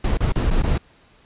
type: noise with dropouts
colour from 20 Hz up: brown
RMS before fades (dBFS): -18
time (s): 0.04-0.78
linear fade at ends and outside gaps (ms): 5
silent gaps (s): 0.173-0.204 / 0.322-0.355 / 0.504-0.509 / 0.624-0.635
effects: pink hiss -54 dBFS RMS until 1.25 s + resampled to 8000 Hz